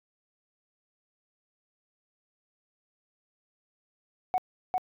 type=tone with echo; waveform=sine; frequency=740 Hz; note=F#5; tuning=in tune; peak=-21 dBFS; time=4.34-4.38 s; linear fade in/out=0 ms; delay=400 ms; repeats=1; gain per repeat=-2 dB; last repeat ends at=4.78 s; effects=tanh soft clip ceiling -20 dBFS